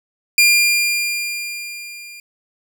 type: tone with level ramp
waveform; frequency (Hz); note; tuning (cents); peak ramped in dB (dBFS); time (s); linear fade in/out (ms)
sawtooth; 2400; D7; +37; -5 to -32; 0.38-2.2; 2
effects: none